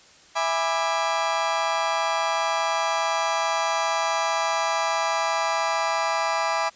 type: chord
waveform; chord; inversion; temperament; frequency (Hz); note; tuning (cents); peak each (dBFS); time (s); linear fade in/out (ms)
35% pulse; E dominant seventh; none; just; 659.3 / 824.1 / 988.9 / 1186.7; E5 / G#5 / B5 / D6; 0 / -14 / +2 / +18; -26; 0.35-6.7; 20
effects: white hiss -52 dBFS RMS until 6.75 s + resampled to 16000 Hz